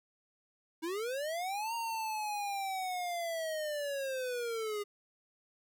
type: linear two-way sweep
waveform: square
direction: up then down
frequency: 311.1 to 932.3 to 406.1 Hz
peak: -35 dBFS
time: 0.82-4.84 s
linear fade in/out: 20 ms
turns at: 1.74 s
effects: none